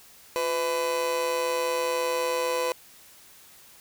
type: tone with amplitude modulation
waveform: 30% pulse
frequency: 502 Hz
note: B4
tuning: 28 cents sharp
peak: -19 dBFS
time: 0.36-2.72 s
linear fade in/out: 0 ms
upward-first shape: sine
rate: 149 Hz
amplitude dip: 65%
effects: white hiss -52 dBFS RMS until 3.8 s